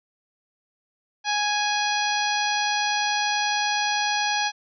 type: harmonic tone with a mistuned harmonic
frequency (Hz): 830.6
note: G#5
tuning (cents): 0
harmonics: 1 / 2 / 3 / 4 / 5 / 6 / 7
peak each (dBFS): -25 / -28 / -30 / -31 / -32 / -33 / -33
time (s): 1.24-4.52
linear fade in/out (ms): 50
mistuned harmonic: 6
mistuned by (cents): -30
effects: none